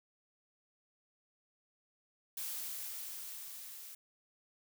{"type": "noise with level ramp", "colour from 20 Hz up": "blue", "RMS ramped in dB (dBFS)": [-40, -50], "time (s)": [2.37, 3.95], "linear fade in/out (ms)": 5, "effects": []}